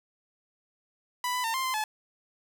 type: tone with pitch steps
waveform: sawtooth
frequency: 990 / 998 / 907 / 1051 / 1037 / 860 Hz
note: B5 / B5 / A#5 / C6 / C6 / A5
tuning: +4 / +18 / -48 / +7 / -16 / -40 cents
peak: -24 dBFS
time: 1.24-1.84 s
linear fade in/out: 2 ms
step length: 100 ms
effects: none